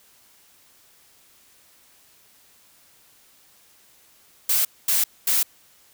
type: noise bursts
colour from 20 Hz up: blue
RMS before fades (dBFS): -20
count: 3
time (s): 4.49-5.43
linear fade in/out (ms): 5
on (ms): 160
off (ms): 230
effects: white hiss -56 dBFS RMS until 5.93 s